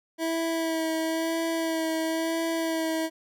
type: tone with vibrato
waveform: 25% pulse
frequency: 325.4 Hz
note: E4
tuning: 22 cents flat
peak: -22 dBFS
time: 0.18-3.1 s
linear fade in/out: 50 ms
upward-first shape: sine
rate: 0.99 Hz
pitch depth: 21 cents each way
effects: none